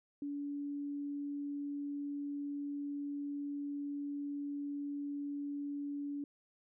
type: tone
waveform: sine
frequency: 286.3 Hz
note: D4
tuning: 44 cents flat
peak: -37 dBFS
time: 0.22-6.24 s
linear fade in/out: 2 ms
effects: none